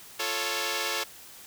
5% pulse chord, F augmented, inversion none, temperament equal with one note detuned, 347.8 / 440 / 554.4 Hz, F4 / A4 / C#5, -7 / 0 / 0 cents, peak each -24 / -20 / -20 dBFS, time 0.19-1.04 s, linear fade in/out 10 ms, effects white hiss -48 dBFS RMS until 1.46 s

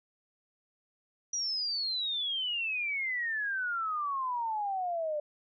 sine exponential sweep, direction down, 5840 to 587.3 Hz, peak -30 dBFS, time 1.33-5.2 s, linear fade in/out 5 ms, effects none

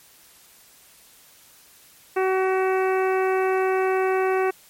harmonic tone, 377.6 Hz, F#4, 35 cents sharp, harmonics 1 / 2 / 3 / 4 / 5 / 6 / 7, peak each -20 / -26 / -30 / -32 / -34 / -36 / -37 dBFS, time 2.16-4.51 s, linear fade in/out 10 ms, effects white hiss -52 dBFS RMS until 4.69 s + MP3 64 kbps

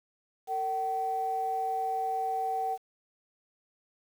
sine tone pair together, 454 / 763.5 Hz, A#4 / G5, -46 / -46 cents, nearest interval major sixth, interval 900 cents, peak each -36 / -28 dBFS, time 0.47-2.78 s, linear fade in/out 50 ms, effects tanh soft clip ceiling -21 dBFS + 9-bit

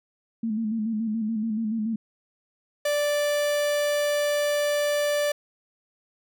sine tone with vibrato, 220.3 Hz, A3, 2 cents sharp, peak -24 dBFS, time 0.43-1.96 s, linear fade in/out 5 ms, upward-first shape square, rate 7 Hz, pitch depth 55 cents each way
45% pulse tone, 586 Hz, D5, 4 cents flat, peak -22 dBFS, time 2.85-5.32 s, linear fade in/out 5 ms
effects none

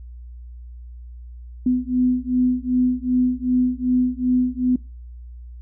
sine beating tone pair, 250 / 252.6 Hz, B3 / B3, +21 / +39 cents, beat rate 2.6 Hz, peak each -20 dBFS, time 1.66-4.76 s, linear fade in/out 5 ms, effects noise-tail reverb RT60 0.3 s tail -22 dB re dry + added 60 Hz sine -35 dBFS peak until 5.61 s

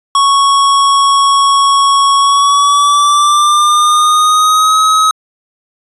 square tone with pitch glide, 1108.7 to 1273.6 Hz, C#6 to D#6, 0 to +40 cents, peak -7 dBFS, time 0.15-5.11 s, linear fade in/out 2 ms, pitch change +240 cents, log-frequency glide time 2.17-4.77 s, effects resampled to 24000 Hz

